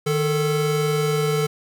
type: tone pair together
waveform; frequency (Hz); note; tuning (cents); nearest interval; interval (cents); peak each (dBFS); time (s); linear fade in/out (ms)
square; 153.42 / 440; D#3 / A4; -24 / 0; octave + tritone; 1824; -23 / -22; 0.06-1.47; 10
effects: none